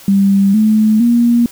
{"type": "tone with pitch steps", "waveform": "sine", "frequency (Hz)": [197.1, 216.2, 237.1], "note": ["G3", "A3", "A#3"], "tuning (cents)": [10, -30, 30], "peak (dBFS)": -7, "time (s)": [0.08, 1.46], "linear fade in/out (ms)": 2, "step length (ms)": 460, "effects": ["white hiss -38 dBFS RMS until 1.51 s"]}